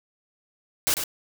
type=noise with echo; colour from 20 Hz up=white; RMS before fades=-22 dBFS; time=0.87-0.94 s; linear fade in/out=0 ms; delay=98 ms; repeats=1; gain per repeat=-7 dB; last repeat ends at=1.038 s; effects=none